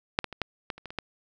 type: clicks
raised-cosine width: 0.3 ms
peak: -6 / -15 / -23 / -11 / -15 / -29 / -23 / -24 / -14 dBFS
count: 9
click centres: 0.189 / 0.243 / 0.327 / 0.417 / 0.702 / 0.78 / 0.857 / 0.905 / 0.987 s
effects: none